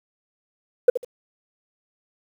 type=tone with echo; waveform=sine; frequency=493.9 Hz; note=B4; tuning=in tune; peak=-6 dBFS; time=0.88-0.9 s; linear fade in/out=5 ms; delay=74 ms; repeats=2; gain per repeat=-13 dB; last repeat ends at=1.048 s; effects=tanh soft clip ceiling -6 dBFS + 8-bit